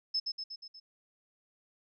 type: tone with echo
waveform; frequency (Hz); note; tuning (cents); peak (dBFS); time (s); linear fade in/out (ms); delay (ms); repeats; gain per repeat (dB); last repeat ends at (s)
sine; 5220; E8; -18; -28; 0.14-0.2; 10; 120; 5; -4; 0.8
effects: none